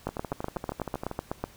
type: two click trains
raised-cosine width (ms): 1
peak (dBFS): -15 / -19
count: 12 / 14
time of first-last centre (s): 0.07-1.44 / 0.09-1.114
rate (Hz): 8.03 / 12.7
effects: pink hiss -54 dBFS RMS until 1.56 s